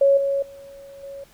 sine tone with level steps, 554.4 Hz, C#5, in tune, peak -12 / -19 / -39 / -33 dBFS, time 0.01-1.24 s, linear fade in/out 5 ms, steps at 0.17 / 0.42 / 1.03 s, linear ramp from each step 5 ms, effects pink hiss -54 dBFS RMS until 1.33 s

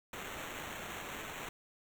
violet noise with sample-and-hold, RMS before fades -44 dBFS, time 0.13-1.49 s, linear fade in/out 2 ms, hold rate 4900 Hz, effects none

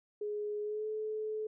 sine tone with pitch glide, 417.8 to 431.5 Hz, G#4 to A4, +10 to -34 cents, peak -34 dBFS, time 0.21-1.47 s, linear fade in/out 5 ms, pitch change +56 cents, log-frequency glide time 0.62-0.87 s, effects none

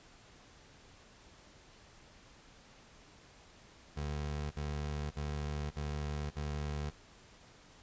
25% pulse tone bursts, 73.9 Hz, D2, 11 cents sharp, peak -32 dBFS, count 5, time 3.96-6.906 s, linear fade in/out 20 ms, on 550 ms, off 49 ms, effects pink hiss -59 dBFS RMS until 7.82 s + resampled to 16000 Hz

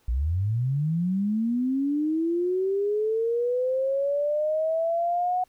sine linear sweep, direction up, 54.5 to 737 Hz, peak -22 dBFS, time 0.08-5.44 s, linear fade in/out 5 ms, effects pink hiss -65 dBFS RMS until 5.48 s

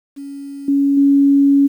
sine tone with level steps, 279.6 Hz, C#4, 15 cents sharp, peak -27 / -11 / -8 dBFS, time 0.16-1.68 s, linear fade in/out 20 ms, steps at 0.68 / 0.97 s, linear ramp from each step 5 ms, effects 8-bit

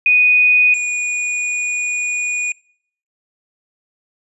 sine / square tone pair in turn, 2480 / 2457 Hz, D#7 / D#7, -6 / -22 cents, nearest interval unison, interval 16 cents, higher first, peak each -9 / -18 dBFS, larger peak first, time 0.06-0.74 / 0.74-2.52 s, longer second, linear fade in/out 2 ms, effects noise-tail reverb RT60 0.6 s tail -24 dB re dry + resampled to 24000 Hz

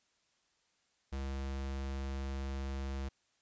square tone, 67.7 Hz, C#2, 40 cents flat, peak -37 dBFS, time 1.12-3.09 s, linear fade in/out 10 ms, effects white hiss -75 dBFS RMS until 3.41 s + resampled to 16000 Hz

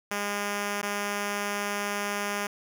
5% pulse tone with dropouts, 204 Hz, G#3, 31 cents flat, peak -17 dBFS, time 0.11-2.47 s, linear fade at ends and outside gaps 5 ms, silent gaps 0.817-0.828 s, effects none

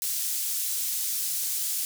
pink high-pass noise, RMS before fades -29 dBFS, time 0.02-1.85 s, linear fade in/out 0 ms, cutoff 7100 Hz, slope 12 dB/octave, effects none

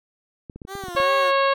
clicks, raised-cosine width 3 ms, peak -24 dBFS, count 9, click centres 0.498 / 0.56 / 0.618 / 0.651 / 0.753 / 0.838 / 0.884 / 0.95 / 1.001 s
15% pulse tone with vibrato, 371.4 Hz, F#4, 7 cents sharp, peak -25 dBFS, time 0.67-1.33 s, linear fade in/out 50 ms, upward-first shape sine, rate 2.6 Hz, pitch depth 120 cents each way
harmonic tone, 548 Hz, C#5, 20 cents flat, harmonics 1 / 2 / 3 / 4 / 5 / 6 / 7 / 8, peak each -20 / -20 / -27 / -32 / -30 / -35 / -34 / -36 dBFS, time 0.96-1.54 s, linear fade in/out 10 ms
effects none

